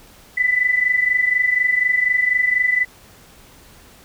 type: tone pair together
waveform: sine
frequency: 1975.5 / 1999.6 Hz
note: B6 / B6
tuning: 0 / +21 cents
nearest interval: unison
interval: 21 cents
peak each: -20 / -16 dBFS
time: 0.37-2.85 s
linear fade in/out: 10 ms
effects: pink hiss -47 dBFS RMS until 4.04 s